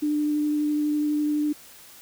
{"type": "tone with vibrato", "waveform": "sine", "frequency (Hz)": 298.3, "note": "D4", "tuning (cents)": 27, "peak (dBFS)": -21, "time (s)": [0.02, 1.53], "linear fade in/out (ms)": 10, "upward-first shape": "sine", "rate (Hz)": 12, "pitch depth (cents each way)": 9, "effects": ["white hiss -48 dBFS RMS until 2.01 s"]}